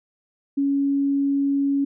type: tone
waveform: sine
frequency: 278.9 Hz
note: C#4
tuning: 11 cents sharp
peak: -18 dBFS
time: 0.57-1.85 s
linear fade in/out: 10 ms
effects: none